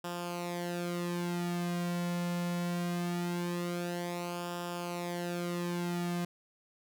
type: tone with flanger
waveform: sawtooth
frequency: 174.61 Hz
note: F3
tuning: in tune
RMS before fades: -35 dBFS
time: 0.04-6.25 s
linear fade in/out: 5 ms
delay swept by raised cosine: 0.47 to 2.57 ms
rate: 0.22 Hz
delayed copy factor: -0.7
effects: none